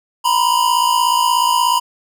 square tone pair together, 953.3 / 1010 Hz, A#5 / B5, +39 / +39 cents, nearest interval minor second, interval 100 cents, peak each -16 dBFS, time 0.24-1.8 s, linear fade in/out 20 ms, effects none

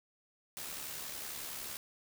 white noise with amplitude modulation, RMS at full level -41 dBFS, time 0.57-1.77 s, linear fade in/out 0 ms, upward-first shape sine, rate 71 Hz, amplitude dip 40%, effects none

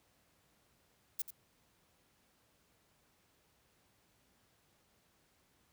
violet noise with echo, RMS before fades -36 dBFS, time 1.19-1.22 s, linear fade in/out 5 ms, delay 87 ms, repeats 1, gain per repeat -11 dB, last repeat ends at 1.307 s, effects pink hiss -72 dBFS RMS until 5.72 s + high-pass 60 Hz 12 dB/octave

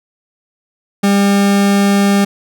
40% pulse tone, 200 Hz, G3, 35 cents sharp, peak -8 dBFS, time 1.03-2.25 s, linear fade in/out 10 ms, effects none

